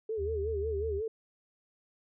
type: tone with vibrato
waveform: sine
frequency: 420 Hz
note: G#4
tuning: 19 cents sharp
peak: -31 dBFS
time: 0.09-1.08 s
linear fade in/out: 5 ms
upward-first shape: sine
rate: 5.5 Hz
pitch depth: 120 cents each way
type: tone with pitch glide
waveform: sine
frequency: 77.78 to 76.4 Hz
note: D#2 to D#2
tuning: 0 to -31 cents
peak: -35 dBFS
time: 0.17-1.02 s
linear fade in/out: 50 ms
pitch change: -31 cents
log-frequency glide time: 0.31-0.6 s
effects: none